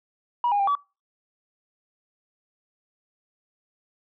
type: tone with pitch steps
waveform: sine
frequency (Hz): 963 / 816 / 793 / 1145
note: B5 / G#5 / G5 / D6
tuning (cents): -44 / -31 / +20 / -44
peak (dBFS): -18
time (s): 0.44-0.752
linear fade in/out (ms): 2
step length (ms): 78
effects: noise-tail reverb RT60 0.3 s tail -26 dB re dry + tanh soft clip ceiling -16 dBFS